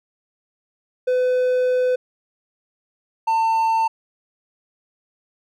triangle tone pair in turn, 504 / 898 Hz, B4 / A5, +35 / +35 cents, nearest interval minor seventh, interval 1000 cents, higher second, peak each -14 dBFS, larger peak neither, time 1.07-1.96 / 3.27-3.88 s, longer first, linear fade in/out 10 ms, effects none

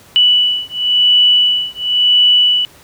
sine beating tone pair, 2960 / 2960.95 Hz, F#7 / F#7, 0 / +1 cents, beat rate 0.95 Hz, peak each -12 dBFS, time 0.16-2.65 s, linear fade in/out 0 ms, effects pink hiss -43 dBFS RMS until 2.83 s + high-pass 60 Hz 12 dB/octave

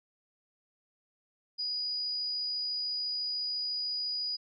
sine tone, 4917 Hz, D#8, 21 cents flat, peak -31 dBFS, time 1.58-4.37 s, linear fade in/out 20 ms, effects none

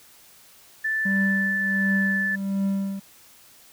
sine tone with pitch glide, 1760 to 1747.8 Hz, A6 to A6, 0 to -12 cents, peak -22 dBFS, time 0.84-2.36 s, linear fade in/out 10 ms, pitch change -12 cents, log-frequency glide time 1.06-2.1 s
triangle tone with tremolo, 196 Hz, G3, in tune, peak -18 dBFS, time 1.05-3 s, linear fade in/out 10 ms, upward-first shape triangle, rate 1.4 Hz, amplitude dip 75%
effects white hiss -52 dBFS RMS until 3.72 s

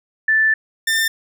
sine / sawtooth tone pair in turn, 1760 / 1795.9 Hz, A6 / A6, 0 / +35 cents, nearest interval unison, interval 35 cents, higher second, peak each -12 dBFS, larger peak neither, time 0.28-0.54 / 0.87-1.08 s, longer first, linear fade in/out 5 ms, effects none

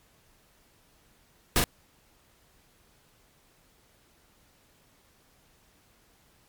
pink noise with echo, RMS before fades -22 dBFS, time 1.56-1.6 s, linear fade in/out 0 ms, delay 40 ms, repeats 1, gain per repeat -3 dB, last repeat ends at 1.64 s, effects pink hiss -63 dBFS RMS until 6.48 s + MP3 96 kbps

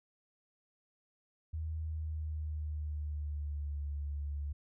sine tone with pitch glide, 79.2 to 72.21 Hz, D#2 to D2, +31 to -29 cents, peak -35 dBFS, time 1.53-4.53 s, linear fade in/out 10 ms, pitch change -160 cents, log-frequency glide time 1.79-3.81 s, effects none

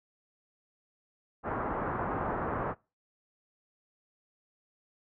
white low-pass noise, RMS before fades -33 dBFS, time 1.43-2.75 s, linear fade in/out 50 ms, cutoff 1300 Hz, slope 24 dB/octave, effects noise-tail reverb RT60 0.3 s tail -24 dB re dry + low-pass 2000 Hz 12 dB/octave

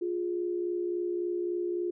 sine tone pair together, 352 / 415.6 Hz, F4 / G#4, +14 / +1 cents, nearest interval minor third, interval 287 cents, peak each -29 / -37 dBFS, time 0.01-1.91 s, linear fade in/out 10 ms, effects none

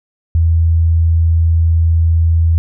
sine tone, 82.41 Hz, E2, in tune, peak -8 dBFS, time 0.35-2.58 s, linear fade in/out 0 ms, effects none

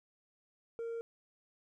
triangle tone with hard clipping, 461.7 Hz, A#4, 17 cents flat, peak -36 dBFS, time 0.79-1.01 s, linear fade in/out 0 ms, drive 1 dB, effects none

